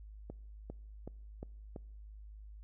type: accelerating click train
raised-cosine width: 2 ms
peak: -30 dBFS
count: 5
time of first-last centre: 0.3-1.762 s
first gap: 400 ms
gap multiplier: 0.94
effects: noise-tail reverb RT60 0.9 s tail -25 dB re dry + added 52 Hz sine -48 dBFS peak until 2.63 s